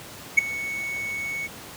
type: tone with ADSR envelope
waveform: triangle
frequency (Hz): 2217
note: C#7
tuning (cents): 0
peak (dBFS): -7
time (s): 0.37-1.48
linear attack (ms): 14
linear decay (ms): 10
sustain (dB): -19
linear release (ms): 25
effects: pink hiss -41 dBFS RMS until 1.76 s + high-pass 80 Hz 12 dB/octave